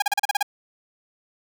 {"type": "tone bursts", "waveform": "sawtooth", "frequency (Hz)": 816, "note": "G#5", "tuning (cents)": -31, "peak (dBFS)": -14, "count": 8, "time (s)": [0, 0.428], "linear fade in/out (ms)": 5, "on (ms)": 22, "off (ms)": 36, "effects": []}